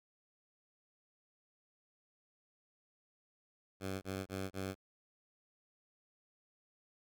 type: tone bursts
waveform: 10% pulse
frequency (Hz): 95.7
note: G2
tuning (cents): -41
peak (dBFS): -30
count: 4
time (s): 3.8-4.752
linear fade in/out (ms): 50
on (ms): 220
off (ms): 24
effects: none